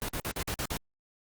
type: noise bursts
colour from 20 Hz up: pink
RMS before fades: -33 dBFS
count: 7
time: 0.02-0.769 s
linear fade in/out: 0 ms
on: 65 ms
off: 49 ms
effects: Opus 32 kbps